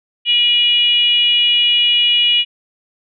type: tone with frequency modulation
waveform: sine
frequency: 2900 Hz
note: F#7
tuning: 35 cents flat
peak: -10 dBFS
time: 0.25-2.45 s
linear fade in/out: 50 ms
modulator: 487 Hz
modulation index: 0.6
effects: none